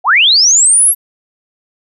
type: linear sweep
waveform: sine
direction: up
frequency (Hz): 641 to 11590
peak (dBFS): -5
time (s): 0.04-0.95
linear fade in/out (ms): 50
effects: none